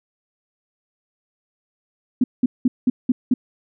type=tone bursts; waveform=sine; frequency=250.5 Hz; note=B3; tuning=25 cents sharp; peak=-12 dBFS; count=6; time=2.21-3.34 s; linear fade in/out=5 ms; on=30 ms; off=190 ms; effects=none